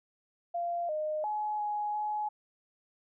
sine tone with pitch steps, 691 / 614 / 846 / 836 / 844 Hz, F5 / D#5 / G#5 / G#5 / G#5, -19 / -23 / +32 / +11 / +28 cents, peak -30 dBFS, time 0.54-2.29 s, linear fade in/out 10 ms, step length 350 ms, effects none

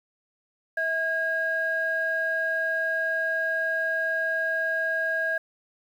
sine tone pair together, 647.3 / 1631 Hz, E5 / G#6, -32 / -32 cents, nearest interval octave + major third, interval 1600 cents, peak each -29 / -24 dBFS, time 0.77-5.38 s, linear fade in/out 5 ms, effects tanh soft clip ceiling -16 dBFS + 9-bit

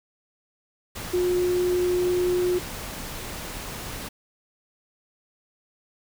sine tone in noise, 358.9 Hz, F4, 47 cents sharp, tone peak -20 dBFS, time 1.13-2.59 s, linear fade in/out 10 ms, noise pink, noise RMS -35 dBFS, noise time 0.95-4.09 s, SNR +12 dB, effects none

